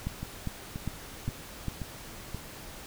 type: two click trains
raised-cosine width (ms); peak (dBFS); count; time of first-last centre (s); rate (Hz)
5; -23 / -19; 5 / 5; 0.23-2.346 / 0.07-1.683; 1.89 / 2.48
effects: pink hiss -45 dBFS RMS until 2.86 s

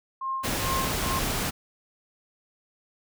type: tone with tremolo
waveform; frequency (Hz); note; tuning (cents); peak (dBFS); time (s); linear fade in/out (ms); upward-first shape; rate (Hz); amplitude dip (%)
sine; 1064; C6; +29; -26; 0.21-1.19; 5; sine; 2.3; 100
type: noise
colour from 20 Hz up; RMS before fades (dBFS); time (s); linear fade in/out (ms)
pink; -28; 0.43-1.51; 20
effects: none

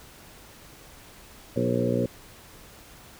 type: harmonic tone with a mistuned harmonic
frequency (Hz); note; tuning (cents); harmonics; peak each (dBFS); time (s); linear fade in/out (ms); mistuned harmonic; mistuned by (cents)
60.4; B1; -38; 2 / 3 / 4 / 5 / 6 / 7 / 8 / 9; -29 / -31 / -28 / -33 / -32 / -32 / -31 / -30; 1.56-2.06; 5; 8; +19
effects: pink hiss -49 dBFS RMS until 3.19 s

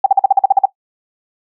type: tone bursts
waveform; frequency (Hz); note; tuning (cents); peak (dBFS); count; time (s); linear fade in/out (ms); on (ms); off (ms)
sine; 783; G5; -2; -4; 10; 0.04-0.656; 5; 22; 44
effects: noise-tail reverb RT60 0.1 s tail -17 dB re dry

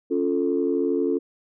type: chord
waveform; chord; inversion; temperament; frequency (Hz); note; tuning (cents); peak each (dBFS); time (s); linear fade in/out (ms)
sine; Db augmented; none; equal; 277.2 / 349.2 / 440; Db4 / F4 / A4; 0 / 0 / 0; -24; 0.1-1.19; 20
effects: tanh soft clip ceiling -11 dBFS

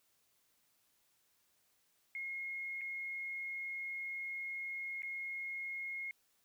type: tone with dropouts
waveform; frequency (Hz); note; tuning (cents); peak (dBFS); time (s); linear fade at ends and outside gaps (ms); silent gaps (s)
sine; 2154; C7; +50; -39; 2.15-6.11; 1; 2.811-2.815 / 5.021-5.032
effects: white hiss -75 dBFS RMS until 6.44 s

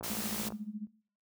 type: click train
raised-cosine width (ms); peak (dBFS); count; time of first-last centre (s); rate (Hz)
1; -29; 30; 0.01-0.522; 56.6
type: noise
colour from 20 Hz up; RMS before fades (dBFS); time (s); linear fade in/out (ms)
white; -38; 0.03-0.49; 10
type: tone with tremolo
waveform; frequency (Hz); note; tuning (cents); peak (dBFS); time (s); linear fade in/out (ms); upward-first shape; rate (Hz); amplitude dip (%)
sine; 211.7; G#3; +33; -34; 0.1-0.87; 0; sine; 14; 85
effects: noise-tail reverb RT60 0.5 s tail -20 dB re dry + high-pass 60 Hz 12 dB/octave

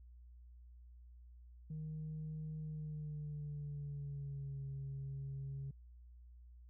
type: tone with pitch glide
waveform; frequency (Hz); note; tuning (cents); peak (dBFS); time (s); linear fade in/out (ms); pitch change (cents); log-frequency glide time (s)
sine; 155.3 to 136.77; D#3 to C#3; -3 to -23; -40; 1.7-5.71; 5; -220; 2.58-4.66
effects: tanh soft clip ceiling -39 dBFS + added 60 Hz sine -55 dBFS peak until 6.69 s

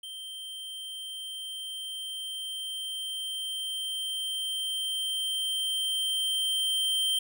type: tone with level ramp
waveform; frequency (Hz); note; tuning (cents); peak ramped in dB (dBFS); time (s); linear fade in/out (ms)
square; 3136; G7; 0; -39 to -25; 0.03-7.19; 5
effects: none

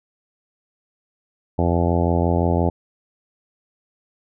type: harmonic tone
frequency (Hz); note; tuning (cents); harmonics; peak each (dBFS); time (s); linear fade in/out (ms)
85.8; F2; -30; 1 / 2 / 3 / 4 / 5 / 6 / 7 / 8 / 9 / 10; -20 / -23 / -25 / -26 / -27 / -28 / -28 / -29 / -30 / -30; 1.58-2.7; 10
effects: none

